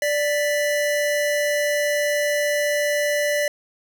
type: tone pair together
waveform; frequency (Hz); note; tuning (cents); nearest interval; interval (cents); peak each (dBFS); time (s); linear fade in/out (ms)
square; 587.3 / 1975.4; D5 / B6; 0 / 0; octave + major sixth; 2100; -21 / -26; 0.02-3.48; 2
effects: none